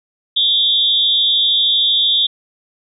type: tone with amplitude modulation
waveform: sine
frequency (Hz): 3494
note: A7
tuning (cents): -13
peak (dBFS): -7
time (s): 0.36-2.27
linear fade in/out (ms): 10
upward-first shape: sine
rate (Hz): 267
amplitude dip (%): 100
effects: none